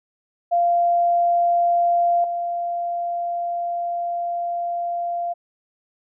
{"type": "tone with level steps", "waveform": "sine", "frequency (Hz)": 693, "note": "F5", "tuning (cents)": -14, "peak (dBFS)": [-15, -22], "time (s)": [0.51, 5.34], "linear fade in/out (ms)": 20, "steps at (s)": 2.24, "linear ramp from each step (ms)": 2, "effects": []}